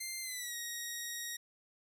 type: tone with pitch glide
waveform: 10% pulse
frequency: 2093 to 1886.3 Hz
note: C7 to A#6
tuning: 0 to +20 cents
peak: -30 dBFS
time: 0-1.37 s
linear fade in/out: 10 ms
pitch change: -180 cents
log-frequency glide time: 0.21-0.55 s
effects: 12-bit